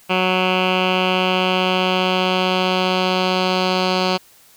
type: tone with low-pass filter sweep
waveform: 10% pulse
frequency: 184.7 Hz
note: F#3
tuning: 3 cents flat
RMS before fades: -18 dBFS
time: 0.09-4.18 s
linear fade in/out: 20 ms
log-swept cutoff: 2700 to 4100 Hz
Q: 3.2
effects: white hiss -50 dBFS RMS until 4.56 s